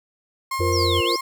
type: tone with tremolo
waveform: 35% pulse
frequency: 1067 Hz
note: C6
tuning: 34 cents sharp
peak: -21 dBFS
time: 0.51-1.21 s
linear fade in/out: 5 ms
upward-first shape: triangle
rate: 7.1 Hz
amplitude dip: 40%
type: tone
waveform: sine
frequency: 88.2 Hz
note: F2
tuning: 18 cents sharp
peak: -22 dBFS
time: 0.59-1.01 s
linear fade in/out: 10 ms
type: chord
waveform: sine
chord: F suspended fourth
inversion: none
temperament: equal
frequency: 349.2 / 466.2 / 523.3 Hz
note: F4 / Bb4 / C5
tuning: 0 / 0 / 0 cents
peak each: -24 / -25 / -29 dBFS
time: 0.6-1.16 s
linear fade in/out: 5 ms
type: exponential two-way sweep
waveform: sine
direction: down then up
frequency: 5980 to 2637 to 5980 Hz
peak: -23 dBFS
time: 0.72-1.18 s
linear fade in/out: 20 ms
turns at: 1.04 s
effects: none